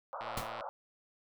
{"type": "band-pass noise", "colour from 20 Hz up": "pink", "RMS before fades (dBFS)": -42, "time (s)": [0.13, 0.69], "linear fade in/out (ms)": 0, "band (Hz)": [520, 1400], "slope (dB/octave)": 96}
{"type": "click train", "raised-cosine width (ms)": 0.3, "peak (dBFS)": -29, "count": 46, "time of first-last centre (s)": [0.21, 0.608], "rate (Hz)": 113}
{"type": "noise with exponential decay", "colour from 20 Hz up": "pink", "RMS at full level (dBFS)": -33, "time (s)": [0.37, 0.53], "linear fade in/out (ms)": 5, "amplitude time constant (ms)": 33}
{"effects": []}